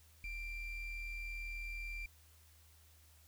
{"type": "ring-modulated tone", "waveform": "triangle", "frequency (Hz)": 1200, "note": "D6", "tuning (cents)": 37, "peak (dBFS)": -36, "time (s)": [0.24, 2.06], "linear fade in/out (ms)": 2, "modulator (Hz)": 1160, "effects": ["added 78 Hz sine -63 dBFS peak until 3.27 s", "white hiss -67 dBFS RMS until 3.27 s"]}